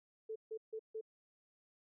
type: tone bursts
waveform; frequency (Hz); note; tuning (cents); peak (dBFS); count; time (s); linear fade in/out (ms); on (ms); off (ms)
sine; 440; A4; 0; -40; 4; 0.29-1.012; 10; 68; 150
effects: none